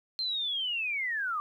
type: linear sweep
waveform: sine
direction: down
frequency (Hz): 4186 to 1157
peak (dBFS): -29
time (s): 0.19-1.4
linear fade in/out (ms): 0
effects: 11-bit